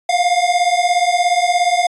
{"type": "beating tone pair", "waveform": "square", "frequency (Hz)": [698.5, 715.5], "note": ["F5", "F5"], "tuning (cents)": [0, 42], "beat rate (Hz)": 17, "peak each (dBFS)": [-17, -16], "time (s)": [0.09, 1.87], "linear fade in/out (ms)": 5, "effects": ["resampled to 22050 Hz"]}